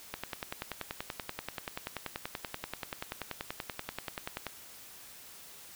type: click train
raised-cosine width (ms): 0.3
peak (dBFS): -19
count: 46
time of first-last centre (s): 0.14-4.467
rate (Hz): 10.4
effects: white hiss -51 dBFS RMS until 5.75 s

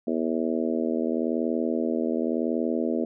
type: harmonic tone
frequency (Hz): 80.9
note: E2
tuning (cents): -32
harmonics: 3 / 4 / 5 / 6 / 7 / 8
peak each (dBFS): -27 / -29 / -31 / -33 / -34 / -35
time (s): 0.07-3.05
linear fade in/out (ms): 5
effects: none

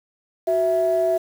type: tone pair together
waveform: sine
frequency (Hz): 371 / 659.3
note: F#4 / E5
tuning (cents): +5 / 0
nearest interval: minor seventh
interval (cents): 995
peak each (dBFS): -22 / -17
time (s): 0.47-1.18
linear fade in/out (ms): 10
effects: tanh soft clip ceiling -11 dBFS + 7-bit

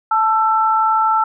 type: tone pair together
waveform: sine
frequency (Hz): 878.3 / 1334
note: A5 / E6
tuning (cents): -3 / +20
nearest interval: perfect fifth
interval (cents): 723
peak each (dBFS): -15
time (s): 0.11-1.24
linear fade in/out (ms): 5
effects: none

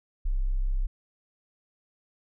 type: tone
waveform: sine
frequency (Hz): 32.7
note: C1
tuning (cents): 0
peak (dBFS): -23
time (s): 0.25-0.87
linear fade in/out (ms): 10
effects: none

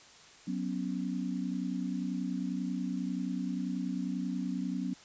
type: chord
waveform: sine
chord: F# suspended fourth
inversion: none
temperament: equal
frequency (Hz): 185 / 246.9 / 277.2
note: F#3 / B3 / C#4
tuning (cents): 0 / 0 / 0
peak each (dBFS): -35 / -36 / -37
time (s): 0.47-4.94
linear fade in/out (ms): 10
effects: white hiss -55 dBFS RMS until 5.04 s + resampled to 16000 Hz

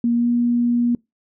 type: tone with pitch glide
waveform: sine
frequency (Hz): 236.2 to 239.5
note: A#3 to A#3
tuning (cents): +23 to +47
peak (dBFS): -15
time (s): 0.04-0.95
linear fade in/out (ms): 2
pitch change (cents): +24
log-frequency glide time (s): 0.14-0.28
effects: noise-tail reverb RT60 0.2 s tail -25 dB re dry

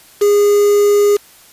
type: tone with quantisation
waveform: triangle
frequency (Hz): 409.9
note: G#4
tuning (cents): -23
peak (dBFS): -6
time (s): 0.21-1.17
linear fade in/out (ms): 10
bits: 4
effects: white hiss -44 dBFS RMS until 1.52 s + resampled to 32000 Hz

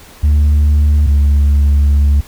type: tone pair in turn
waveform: sine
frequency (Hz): 74 / 71.6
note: D2 / D2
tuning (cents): +14 / -43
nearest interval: minor second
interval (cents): 57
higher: first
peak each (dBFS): -4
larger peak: neither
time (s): 0.23-1.07 / 1.07-2.21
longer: second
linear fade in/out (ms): 10
effects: tanh soft clip ceiling -6 dBFS + pink hiss -39 dBFS RMS until 2.27 s

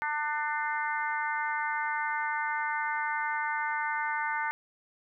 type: harmonic tone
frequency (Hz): 299.1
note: D4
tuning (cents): +32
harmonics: 3 / 4 / 5 / 6 / 7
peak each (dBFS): -32 / -38 / -34 / -37 / -37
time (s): 0.02-4.51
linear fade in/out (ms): 0
effects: none

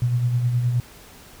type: tone with tremolo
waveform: sine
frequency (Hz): 121.8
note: B2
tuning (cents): -24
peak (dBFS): -16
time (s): 0.02-0.8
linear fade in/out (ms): 0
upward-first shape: sine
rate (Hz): 9.6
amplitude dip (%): 45
effects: pink hiss -46 dBFS RMS until 1.4 s

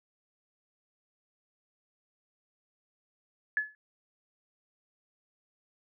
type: tone with exponential decay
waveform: sine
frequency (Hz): 1712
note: A6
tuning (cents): -48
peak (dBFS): -22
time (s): 3.57-3.75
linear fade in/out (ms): 1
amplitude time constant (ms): 39
effects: none

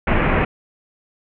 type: low-pass noise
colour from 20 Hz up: pink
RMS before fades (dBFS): -17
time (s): 0.07-0.45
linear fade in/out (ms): 5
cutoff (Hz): 2600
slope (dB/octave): 48
effects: none

